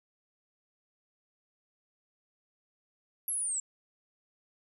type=linear sweep; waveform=sine; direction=down; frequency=11440 to 7459 Hz; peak=-30 dBFS; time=3.28-3.6 s; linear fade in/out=2 ms; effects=none